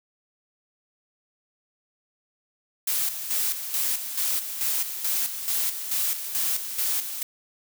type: noise with tremolo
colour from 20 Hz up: blue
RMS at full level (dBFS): -25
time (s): 2.87-7.23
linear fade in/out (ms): 5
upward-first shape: square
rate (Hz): 2.3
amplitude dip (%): 60
effects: none